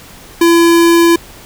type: tone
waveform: square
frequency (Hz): 337.7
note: E4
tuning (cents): +42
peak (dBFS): -6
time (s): 0.41-1.16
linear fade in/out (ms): 5
effects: pink hiss -36 dBFS RMS until 1.45 s